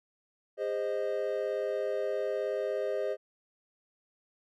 triangle chord, Ab major, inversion none, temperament equal with one note detuned, 406.5 / 523.3 / 622.3 Hz, Ab4 / C5 / Eb5, -37 / 0 / 0 cents, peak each -32 dBFS, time 0.57-3.17 s, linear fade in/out 50 ms, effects none

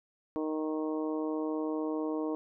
harmonic tone, 155.56 Hz, D#3, in tune, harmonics 2 / 3 / 4 / 5 / 6 / 7, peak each -32 / -36 / -41 / -48 / -45 / -46 dBFS, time 0.36-2.35 s, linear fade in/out 0 ms, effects none

